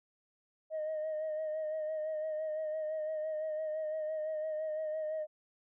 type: tone with vibrato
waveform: sine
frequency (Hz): 622.3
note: D#5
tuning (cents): 0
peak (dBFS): -32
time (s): 0.7-5.27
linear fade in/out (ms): 50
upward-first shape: sine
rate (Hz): 5.9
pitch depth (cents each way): 32
effects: tanh soft clip ceiling -31 dBFS